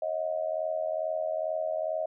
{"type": "tone with amplitude modulation", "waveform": "sine", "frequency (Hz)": 633, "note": "D#5", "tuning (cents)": 30, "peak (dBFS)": -24, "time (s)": [0.02, 2.06], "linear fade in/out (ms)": 5, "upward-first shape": "sine", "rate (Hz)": 82.3, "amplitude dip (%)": 85, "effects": []}